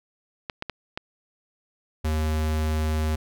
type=clicks; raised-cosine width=0.3 ms; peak=-14 dBFS; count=4; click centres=0.498 / 0.624 / 0.697 / 0.975 s
type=tone; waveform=square; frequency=77.78 Hz; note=D#2; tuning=in tune; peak=-23 dBFS; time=2.04-3.16 s; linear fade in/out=10 ms
effects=none